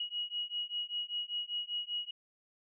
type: beating tone pair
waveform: sine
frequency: 2900 / 2905.1 Hz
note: F#7 / F#7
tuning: -35 / -32 cents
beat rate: 5.1 Hz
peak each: -38 / -38 dBFS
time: 0-2.11 s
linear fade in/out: 5 ms
effects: none